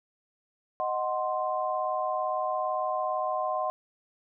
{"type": "chord", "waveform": "sine", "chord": "C diminished", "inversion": "first", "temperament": "equal", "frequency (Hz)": [622.3, 740, 1046.5], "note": ["Eb5", "Gb5", "C6"], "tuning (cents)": [0, 0, 0], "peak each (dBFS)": -31, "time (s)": [0.8, 3.7], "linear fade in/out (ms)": 0, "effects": []}